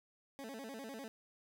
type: tone with vibrato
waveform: 20% pulse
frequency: 246.9 Hz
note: B3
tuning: in tune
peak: -40 dBFS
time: 0.39-1.08 s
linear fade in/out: 0 ms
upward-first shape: square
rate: 10 Hz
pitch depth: 190 cents each way
effects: none